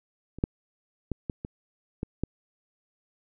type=clicks; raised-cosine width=3 ms; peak=-28 / -10 / -16 / -17 / -21 / -17 / -14 dBFS; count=7; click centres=0.386 / 0.439 / 1.117 / 1.298 / 1.449 / 2.031 / 2.236 s; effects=none